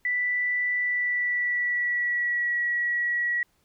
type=tone with pitch glide; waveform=sine; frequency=1975.5 to 1923.7 Hz; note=B6 to B6; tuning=0 to -46 cents; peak=-23 dBFS; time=0.05-3.43 s; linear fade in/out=2 ms; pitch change=-46 cents; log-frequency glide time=0.76-2.6 s; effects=pink hiss -68 dBFS RMS until 3.64 s